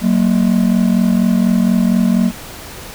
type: ring-modulated tone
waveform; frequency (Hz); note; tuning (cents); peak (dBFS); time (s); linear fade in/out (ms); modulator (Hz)
triangle; 210; G#3; +19; -5; 0.01-2.32; 50; 22.1
effects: pink hiss -32 dBFS RMS until 2.94 s